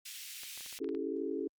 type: high-pass noise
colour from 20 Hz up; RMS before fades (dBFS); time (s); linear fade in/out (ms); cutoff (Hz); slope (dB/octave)
pink; -46; 0.05-0.79; 10; 2400; 24
type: clicks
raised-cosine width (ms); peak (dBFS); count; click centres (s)
0.3; -36; 9; 0.434 / 0.576 / 0.608 / 0.662 / 0.727 / 0.789 / 0.844 / 0.89 / 0.949
type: chord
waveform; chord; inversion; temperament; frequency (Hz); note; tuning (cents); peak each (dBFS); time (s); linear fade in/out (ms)
sine; A dominant seventh; first; equal with one note detuned; 277.2 / 329.6 / 392 / 432.7; C#4 / E4 / G4 / A4; 0 / 0 / 0 / -29; -39; 0.8-1.48; 10
effects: Opus 48 kbps